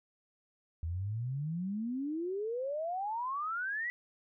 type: exponential sweep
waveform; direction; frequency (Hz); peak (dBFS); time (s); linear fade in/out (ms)
sine; up; 78.9 to 1990; -33; 0.83-3.9; 0
effects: none